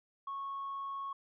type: tone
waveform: sine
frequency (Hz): 1101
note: C#6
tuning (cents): -12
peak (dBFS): -36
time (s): 0.27-1.13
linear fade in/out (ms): 5
effects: tanh soft clip ceiling -34 dBFS